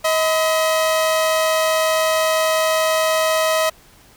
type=tone pair together; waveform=sawtooth; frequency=635.6 / 1011 Hz; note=D#5 / B5; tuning=+37 / +40 cents; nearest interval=minor sixth; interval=803 cents; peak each=-12 / -21 dBFS; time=0.04-3.7 s; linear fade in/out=10 ms; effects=pink hiss -49 dBFS RMS until 4.16 s